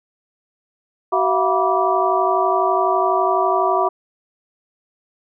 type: tone cluster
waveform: sine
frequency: 378.3 / 664 / 716 / 974 / 1164 Hz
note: F#4 / E5 / F5 / B5 / D6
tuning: +38 / +12 / +43 / -24 / -16 cents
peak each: -21 dBFS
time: 1.12-3.89 s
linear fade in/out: 10 ms
effects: none